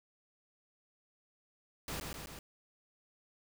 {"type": "noise with echo", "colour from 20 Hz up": "pink", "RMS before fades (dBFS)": -40, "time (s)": [1.88, 2], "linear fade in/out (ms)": 2, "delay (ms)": 130, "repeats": 3, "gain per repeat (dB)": -3, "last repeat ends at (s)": 2.39, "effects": []}